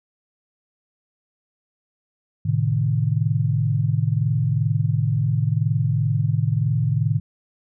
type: chord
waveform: sine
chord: A diminished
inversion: none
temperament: equal with one note detuned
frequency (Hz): 110 / 130.81 / 152.89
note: A2 / C3 / Eb3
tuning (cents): 0 / 0 / -30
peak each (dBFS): -21 / -23 / -22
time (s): 2.45-7.2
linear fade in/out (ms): 10
effects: none